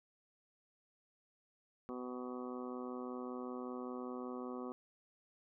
harmonic tone, 125.2 Hz, B2, 24 cents sharp, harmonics 2 / 3 / 4 / 5 / 6 / 7 / 8 / 9 / 10, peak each -44 / -47 / -49 / -59 / -54 / -62 / -57 / -52 / -57 dBFS, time 1.89-4.72 s, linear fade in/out 0 ms, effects none

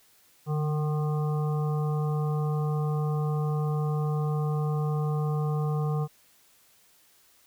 harmonic tone with a mistuned harmonic, 152.2 Hz, D#3, 38 cents flat, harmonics 1 / 3 / 5 / 7 / 8, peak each -25 / -35 / -39 / -42 / -43 dBFS, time 0.46-6.08 s, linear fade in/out 50 ms, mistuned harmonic 1, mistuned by -36 cents, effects white hiss -61 dBFS RMS until 7.46 s

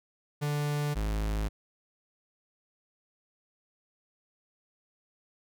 45% pulse tone pair in turn, 146.83 / 52.62 Hz, D3 / G#1, 0 / +23 cents, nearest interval octave + tritone, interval 1777 cents, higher first, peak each -28 / -28 dBFS, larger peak neither, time 0.41-0.95 / 0.95-1.49 s, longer neither, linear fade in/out 20 ms, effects none

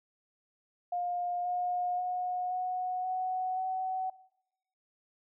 sine tone with pitch steps, 709 / 717.2 / 725.6 / 734 / 742.5 / 751.2 Hz, F5 / F5 / F#5 / F#5 / F#5 / F#5, +26 / +46 / -34 / -14 / +6 / +26 cents, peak -30 dBFS, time 0.92-4.1 s, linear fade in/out 5 ms, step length 530 ms, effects noise-tail reverb RT60 0.8 s tail -21 dB re dry

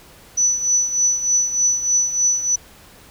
sine tone with tremolo, 5960 Hz, F#8, 12 cents sharp, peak -12 dBFS, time 0.37-2.56 s, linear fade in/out 10 ms, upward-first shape triangle, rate 3.3 Hz, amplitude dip 75%, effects pink hiss -46 dBFS RMS until 3.1 s

